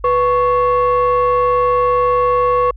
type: tone pair together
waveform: sine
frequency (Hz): 493.9 / 1108.8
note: B4 / C#6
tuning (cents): 0 / 0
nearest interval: octave + major second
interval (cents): 1400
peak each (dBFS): -12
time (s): 0.04-2.71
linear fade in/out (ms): 5
effects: tanh soft clip ceiling -8 dBFS + added 50 Hz sine -32 dBFS peak until 2.76 s